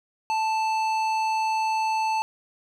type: tone with tanh clipping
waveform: sine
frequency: 880 Hz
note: A5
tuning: in tune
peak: -24 dBFS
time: 0.3-2.22 s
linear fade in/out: 0 ms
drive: 14 dB
effects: none